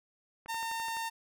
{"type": "click train", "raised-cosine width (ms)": 0.5, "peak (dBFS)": -33, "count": 7, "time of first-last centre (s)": [0.46, 0.968], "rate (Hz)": 11.8}
{"type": "tone", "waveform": "sawtooth", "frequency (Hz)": 910, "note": "A#5", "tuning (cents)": -42, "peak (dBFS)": -30, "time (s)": [0.48, 1.1], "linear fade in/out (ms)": 20}
{"effects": []}